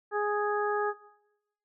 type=harmonic tone; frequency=415.3 Hz; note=G#4; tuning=in tune; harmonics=1 / 2 / 3 / 4; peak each=-29 / -32 / -34 / -35 dBFS; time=0.11-0.94 s; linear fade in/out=50 ms; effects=noise-tail reverb RT60 0.9 s tail -19 dB re dry